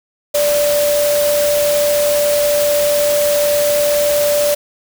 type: tone in noise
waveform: sine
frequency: 585 Hz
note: D5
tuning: 7 cents flat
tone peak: -12 dBFS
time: 0.34-4.55 s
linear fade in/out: 10 ms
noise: white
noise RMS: -21 dBFS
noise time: 0.34-4.55 s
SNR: +6 dB
effects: none